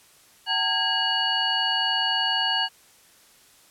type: tone cluster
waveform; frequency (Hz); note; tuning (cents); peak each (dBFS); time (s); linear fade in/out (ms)
sine; 761 / 905 / 1638 / 2895 / 4459; F#5 / A5 / G#6 / F#7 / C#8; +48 / +48 / -24 / -38 / +9; -31 / -30 / -28 / -24 / -29; 0.46-2.69; 50
effects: white hiss -55 dBFS RMS until 3.7 s + low-pass 12000 Hz 12 dB/octave